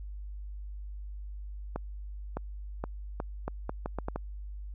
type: accelerating click train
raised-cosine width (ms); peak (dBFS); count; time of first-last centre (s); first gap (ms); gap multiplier
1; -19; 10; 1.76-4.16; 610; 0.77
effects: added 50 Hz sine -38 dBFS peak until 4.74 s